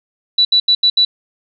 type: tone bursts at uneven times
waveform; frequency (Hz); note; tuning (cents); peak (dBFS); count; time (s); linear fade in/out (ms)
sine; 3951; B7; 0; -8; 5; 0.38-0.45 / 0.52-0.6 / 0.68-0.75 / 0.83-0.9 / 0.97-1.05; 5
effects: none